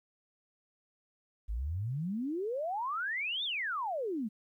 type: exponential two-way sweep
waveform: sine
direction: up then down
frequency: 49 to 3697 to 200.9 Hz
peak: -32 dBFS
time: 1.48-4.29 s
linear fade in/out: 20 ms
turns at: 3.44 s
effects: 12-bit

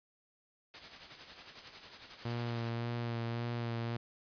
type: noise with tremolo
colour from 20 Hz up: white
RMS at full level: -46 dBFS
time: 0.74-2.69 s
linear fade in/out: 0 ms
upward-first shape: sine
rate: 11 Hz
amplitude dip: 55%
type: tone with vibrato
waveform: sawtooth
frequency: 117.6 Hz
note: A#2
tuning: 16 cents sharp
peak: -31 dBFS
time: 2.25-3.97 s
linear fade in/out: 5 ms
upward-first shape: sine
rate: 1.8 Hz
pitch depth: 23 cents each way
effects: resampled to 11025 Hz

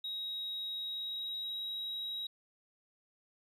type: tone with pitch glide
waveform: sine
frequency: 3802 to 3833 Hz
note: A#7 to A#7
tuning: +33 to +47 cents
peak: -35 dBFS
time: 0.04-2.27 s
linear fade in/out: 5 ms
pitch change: +14 cents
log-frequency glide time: 0.8-1.58 s
effects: tanh soft clip ceiling -34 dBFS + 12-bit

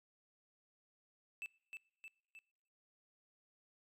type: tone with echo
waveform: triangle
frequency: 2637 Hz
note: E7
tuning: in tune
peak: -40 dBFS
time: 1.42-1.46 s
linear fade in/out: 0 ms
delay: 310 ms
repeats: 3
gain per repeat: -4 dB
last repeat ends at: 2.39 s
effects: noise-tail reverb RT60 0.8 s tail -24 dB re dry

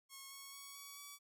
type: tone with pitch steps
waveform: 5% pulse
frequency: 1090 / 1102.7 / 1115.5 / 1128.4 / 1141.6 Hz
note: C#6 / C#6 / C#6 / C#6 / D6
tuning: -29 / -9 / +11 / +30 / -49 cents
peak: -39 dBFS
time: 0.09-1.19 s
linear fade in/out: 50 ms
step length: 220 ms
effects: none

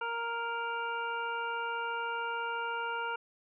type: harmonic tone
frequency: 466.2 Hz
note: A#4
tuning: in tune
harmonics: 1 / 2 / 3 / 5 / 6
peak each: -41 / -36 / -36 / -47 / -45 dBFS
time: 0.01-3.16 s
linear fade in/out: 5 ms
effects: none

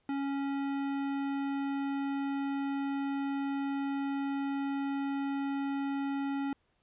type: tone with tanh clipping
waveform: sine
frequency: 277.2 Hz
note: C#4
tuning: in tune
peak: -33 dBFS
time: 0.09-6.53 s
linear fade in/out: 2 ms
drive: 18 dB
effects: pink hiss -74 dBFS RMS until 6.82 s + resampled to 8000 Hz

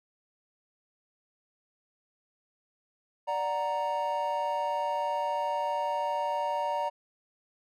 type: chord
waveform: triangle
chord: D augmented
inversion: none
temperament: equal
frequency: 587.3 / 740 / 932.3 Hz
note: D5 / F#5 / A#5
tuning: 0 / 0 / 0 cents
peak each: -31 / -34 / -28 dBFS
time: 3.27-6.9 s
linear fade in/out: 20 ms
effects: none

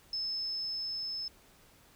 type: tone with level ramp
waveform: sine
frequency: 5230 Hz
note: E8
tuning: 15 cents flat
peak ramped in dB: -32 to -35 dBFS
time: 0.13-1.28 s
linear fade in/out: 2 ms
effects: pink hiss -61 dBFS RMS until 1.95 s

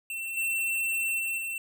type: tone with level steps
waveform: square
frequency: 2697 Hz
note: E7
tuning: 39 cents sharp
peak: -33 / -27 / -29 / -32 dBFS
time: 0.1-1.58 s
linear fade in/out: 2 ms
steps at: 0.37 / 1.19 / 1.38 s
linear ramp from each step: 2 ms
effects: none

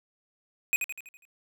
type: tone with echo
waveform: square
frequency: 2499 Hz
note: D#7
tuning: 7 cents sharp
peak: -22 dBFS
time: 0.73-0.76 s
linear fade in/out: 0 ms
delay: 82 ms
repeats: 6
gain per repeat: -6 dB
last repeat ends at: 1.252 s
effects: none

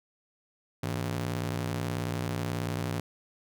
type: ring-modulated tone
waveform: sawtooth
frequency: 129.5 Hz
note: C3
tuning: 17 cents flat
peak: -23 dBFS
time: 0.83-3 s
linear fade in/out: 2 ms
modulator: 29.2 Hz
effects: none

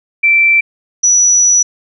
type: tone pair in turn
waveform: sine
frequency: 2339 / 5894 Hz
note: D7 / F#8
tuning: -8 / -8 cents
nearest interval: octave + major third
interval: 1600 cents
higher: second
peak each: -6 dBFS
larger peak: neither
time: 0.23-0.61 / 1.03-1.63 s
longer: second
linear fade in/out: 10 ms
effects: none

